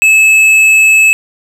sine tone with hard clipping, 2600 Hz, E7, 24 cents flat, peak -5 dBFS, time 0.02-1.13 s, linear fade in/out 0 ms, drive 7 dB, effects none

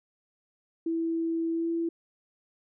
sine tone with pitch glide, 329.6 to 333.8 Hz, E4 to E4, 0 to +22 cents, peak -26 dBFS, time 0.86-1.89 s, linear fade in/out 5 ms, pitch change +22 cents, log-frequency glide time 1.52-1.69 s, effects none

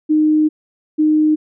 sine tone pair in turn, 307.4 / 307.4 Hz, D#4 / D#4, -21 / -21 cents, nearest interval unison, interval 0 cents, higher neither, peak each -10 dBFS, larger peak neither, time 0.09-0.49 / 0.98-1.36 s, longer first, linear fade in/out 20 ms, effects none

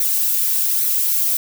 violet noise with flanger, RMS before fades -18 dBFS, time 0-1.37 s, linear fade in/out 2 ms, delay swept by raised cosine 0.49 to 3.79 ms, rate 1.2 Hz, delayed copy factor +0.55, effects none

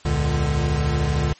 square tone cluster, 69.6 / 82.9 / 117.1 / 147.2 Hz, C#2 / E2 / A#2 / D3, +8 / +10 / +8 / +4 cents, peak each -23 / -29 / -29 / -23 dBFS, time 0.05-1.33 s, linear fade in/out 5 ms, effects white hiss -50 dBFS RMS until 1.39 s + MP3 32 kbps

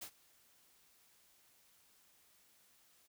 white noise with ADSR envelope, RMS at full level -45 dBFS, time 0.01-3.08 s, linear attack 12 ms, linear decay 80 ms, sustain -24 dB, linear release 23 ms, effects none

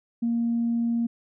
sine tone, 233.6 Hz, A#3, 4 cents sharp, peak -21 dBFS, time 0.22-1.07 s, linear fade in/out 10 ms, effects tanh soft clip ceiling -17 dBFS

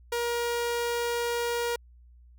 sawtooth tone, 474.3 Hz, A#4, 30 cents sharp, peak -23 dBFS, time 0.12-1.76 s, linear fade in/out 5 ms, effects added 60 Hz sine -51 dBFS peak until 2.38 s

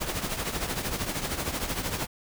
pink noise with tremolo, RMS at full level -28 dBFS, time 0-2.07 s, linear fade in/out 20 ms, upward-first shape triangle, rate 13 Hz, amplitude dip 70%, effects none

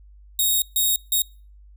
5% pulse tone bursts at uneven times, 3758 Hz, A#7, 13 cents sharp, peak -10 dBFS, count 3, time 0.39-0.62 / 0.76-0.96 / 1.12-1.22 s, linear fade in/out 2 ms, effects noise-tail reverb RT60 0.4 s tail -26 dB re dry + added 50 Hz sine -45 dBFS peak until 1.76 s

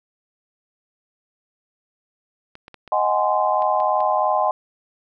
clicks, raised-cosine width 0.3 ms, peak -24 dBFS, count 7, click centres 2.554 / 2.681 / 2.743 / 2.877 / 3.622 / 3.802 / 4.005 s
sine chord, Ab dominant seventh, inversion second, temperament just, 623 / 747.5 / 830.6 / 1038.3 Hz, Eb5 / Gb5 / Ab5 / C6, +2 / +17 / 0 / -14 cents, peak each -22 dBFS, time 2.92-4.51 s, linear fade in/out 2 ms
effects none

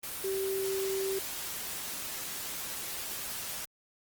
sine tone in noise, 386.5 Hz, G4, 24 cents flat, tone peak -30 dBFS, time 0.24-1.19 s, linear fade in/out 5 ms, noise white, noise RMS -38 dBFS, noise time 0.03-3.65 s, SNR +5 dB, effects Opus 24 kbps

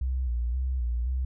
sine tone with vibrato, 61.74 Hz, B1, in tune, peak -25 dBFS, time 0.01-1.25 s, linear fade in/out 5 ms, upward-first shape square, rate 1.9 Hz, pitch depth 70 cents each way, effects none

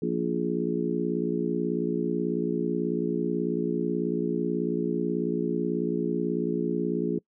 harmonic tone with a mistuned harmonic, 58.27 Hz, A#1, in tune, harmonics 3 / 4 / 5 / 6 / 7, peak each -31 / -31 / -31 / -31 / -31 dBFS, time 0.02-7.19 s, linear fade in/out 5 ms, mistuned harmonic 7, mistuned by +52 cents, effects noise-tail reverb RT60 0.1 s tail -25 dB re dry

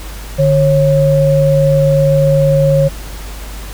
sine tone pair together, 148.7 / 545.7 Hz, D3 / C#5, +22 / -27 cents, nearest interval octave + major seventh, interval 2251 cents, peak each -10 dBFS, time 0.38-2.89 s, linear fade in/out 20 ms, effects added 50 Hz sine -25 dBFS peak until 3.73 s + pink hiss -32 dBFS RMS until 3.73 s

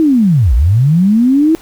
sine linear two-way sweep, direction down then up, 329.6 to 51.91 to 329.6 Hz, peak -6 dBFS, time 0-1.55 s, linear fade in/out 0 ms, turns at 0.54 s, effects pink hiss -40 dBFS RMS until 1.61 s

